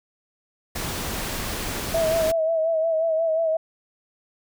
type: noise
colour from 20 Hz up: pink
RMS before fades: -29 dBFS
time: 0.75-2.32 s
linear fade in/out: 10 ms
type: tone with vibrato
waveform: sine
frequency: 648 Hz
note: E5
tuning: 30 cents flat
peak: -19 dBFS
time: 1.94-3.57 s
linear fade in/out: 5 ms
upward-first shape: sine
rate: 5.6 Hz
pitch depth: 46 cents each way
effects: none